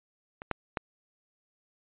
clicks, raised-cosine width 0.5 ms, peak -25 / -13 / -14 dBFS, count 3, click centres 0.419 / 0.513 / 0.772 s, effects resampled to 8000 Hz

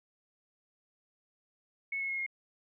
sine tone with pitch steps, 2200 / 2181 / 2162 / 2144 Hz, C#7 / C#7 / C#7 / C7, -14 / -29 / -44 / +42 cents, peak -32 dBFS, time 1.92-2.264 s, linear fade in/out 5 ms, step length 86 ms, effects none

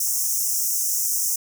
pink high-pass noise, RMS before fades -23 dBFS, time 0-1.36 s, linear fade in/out 5 ms, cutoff 5500 Hz, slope 96 dB/octave, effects none

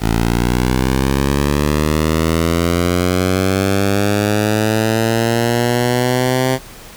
10% pulse linear sweep, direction up, 54.8 to 130.81 Hz, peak -5 dBFS, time 0-6.59 s, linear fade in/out 50 ms, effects pink hiss -37 dBFS RMS until 6.96 s

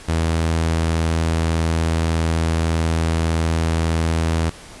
sawtooth tone, 81.7 Hz, E2, 15 cents flat, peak -13 dBFS, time 0.08-4.5 s, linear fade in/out 10 ms, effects pink hiss -40 dBFS RMS until 4.8 s + resampled to 24000 Hz

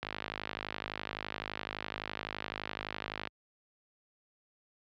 click train, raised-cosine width 0.3 ms, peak -19 dBFS, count 169, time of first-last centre 0.03-3.273 s, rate 51.8 Hz, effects high-pass 60 Hz 12 dB/octave + low-pass 5000 Hz 12 dB/octave

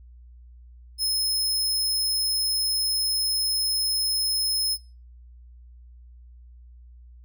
sawtooth tone, 5170 Hz, E8, 34 cents flat, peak -19 dBFS, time 0.98-4.78 s, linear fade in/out 50 ms, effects noise-tail reverb RT60 0.3 s tail -22 dB re dry + added 60 Hz sine -45 dBFS peak until 7.24 s

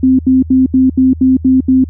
sine tone bursts, 260 Hz, C4, 11 cents flat, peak -5 dBFS, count 8, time 0.03-1.842 s, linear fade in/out 5 ms, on 160 ms, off 76 ms, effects added 80 Hz sine -23 dBFS peak until 1.89 s

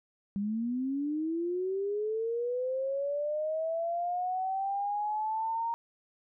sine linear sweep, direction up, 196 to 932.3 Hz, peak -29 dBFS, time 0.36-5.74 s, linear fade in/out 0 ms, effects none

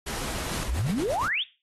pink noise, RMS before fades -33 dBFS, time 0.06-0.64 s, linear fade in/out 10 ms
pink noise with tremolo, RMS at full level -35 dBFS, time 0.52-1.28 s, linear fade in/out 0 ms, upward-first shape sine, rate 8.7 Hz, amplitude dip 65%
sine exponential sweep, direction up, 46.25 to 3761 Hz, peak -24 dBFS, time 0.67-1.44 s, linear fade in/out 20 ms
effects noise-tail reverb RT60 0.3 s tail -17 dB re dry + AAC 32 kbps

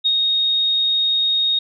sine tone with ADSR envelope, 3729 Hz, A#7, in tune, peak -13 dBFS, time 0.04-1.59 s, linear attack 22 ms, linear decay 57 ms, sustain -2 dB, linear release 6 ms, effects none

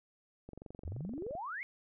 click train, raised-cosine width 2 ms, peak -34 dBFS, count 21, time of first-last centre 0.49-1.352 s, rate 23.2 Hz
sine exponential sweep, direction up, 72.2 to 2251 Hz, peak -38 dBFS, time 0.85-1.63 s, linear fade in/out 0 ms
effects none

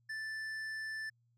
triangle tone with tanh clipping, 1760 Hz, A6, in tune, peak -40 dBFS, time 0.09-1.1 s, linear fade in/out 10 ms, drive 13 dB, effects added 118 Hz sine -70 dBFS peak until 1.37 s

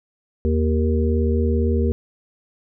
harmonic tone with a mistuned harmonic, 78 Hz, D#2, 5 cents sharp, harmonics 1 / 3 / 5 / 6, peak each -18 / -23 / -25 / -26 dBFS, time 0.45-1.92 s, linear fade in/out 0 ms, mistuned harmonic 1, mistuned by +27 cents, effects none

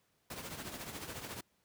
pink noise with tremolo, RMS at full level -41 dBFS, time 0.3-1.41 s, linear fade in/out 5 ms, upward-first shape triangle, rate 14 Hz, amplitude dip 65%, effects pink hiss -75 dBFS RMS until 1.64 s + high-pass 80 Hz 12 dB/octave

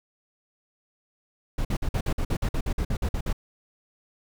brown noise bursts, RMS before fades -25 dBFS, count 15, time 1.58-3.329 s, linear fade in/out 5 ms, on 69 ms, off 51 ms, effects none

